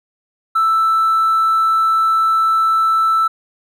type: tone with hard clipping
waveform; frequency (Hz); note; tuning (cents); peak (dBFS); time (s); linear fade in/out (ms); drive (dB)
triangle; 1322; E6; +5; -11; 0.55-3.28; 10; 2
effects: none